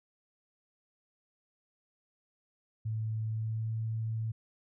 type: tone with pitch glide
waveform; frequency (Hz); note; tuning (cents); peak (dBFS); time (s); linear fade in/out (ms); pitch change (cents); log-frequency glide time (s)
sine; 110 to 111.6; A2 to A2; 0 to +25; -31; 2.85-4.32; 10; +25; 3.28-3.71
effects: none